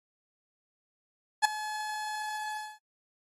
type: tone with ADSR envelope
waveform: 30% pulse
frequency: 854 Hz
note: G#5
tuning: 48 cents sharp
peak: -14 dBFS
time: 1.42-2.79 s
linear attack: 30 ms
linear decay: 6 ms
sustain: -17 dB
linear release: 250 ms
effects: AAC 32 kbps